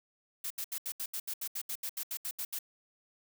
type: noise bursts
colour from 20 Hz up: blue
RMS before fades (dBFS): -37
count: 16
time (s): 0.44-2.589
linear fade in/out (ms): 5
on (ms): 64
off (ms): 75
effects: none